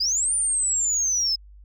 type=linear two-way sweep; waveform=sine; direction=up then down; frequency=4699 to 9270 to 5090 Hz; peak=-19 dBFS; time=0-1.36 s; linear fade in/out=10 ms; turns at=0.34 s; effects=tanh soft clip ceiling -16 dBFS + added 50 Hz sine -44 dBFS peak until 1.64 s